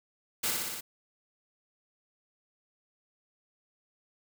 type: noise with echo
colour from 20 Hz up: white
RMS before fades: -30 dBFS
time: 0.43-0.51 s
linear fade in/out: 10 ms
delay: 60 ms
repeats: 5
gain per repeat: -2 dB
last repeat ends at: 0.81 s
effects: none